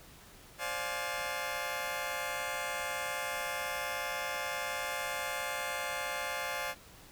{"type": "chord", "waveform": "15% pulse", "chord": "D half-diminished seventh", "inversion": "third", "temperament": "just", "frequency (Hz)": [528.6, 587.3, 704.8, 845.8], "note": ["C5", "D5", "F5", "Ab5"], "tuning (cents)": [18, 0, 16, 31], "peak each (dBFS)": -34, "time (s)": [0.58, 6.75], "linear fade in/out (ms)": 50, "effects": ["pink hiss -55 dBFS RMS until 7.11 s"]}